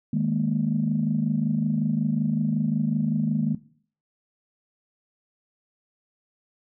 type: chord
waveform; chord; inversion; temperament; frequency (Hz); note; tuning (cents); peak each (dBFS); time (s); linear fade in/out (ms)
sine; D# suspended fourth; none; equal; 155.56 / 207.7 / 233.1; D#3 / G#3 / A#3; 0 / 0 / 0; -25; 0.13-3.55; 5
effects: noise-tail reverb RT60 0.5 s tail -17 dB re dry + tanh soft clip ceiling -12 dBFS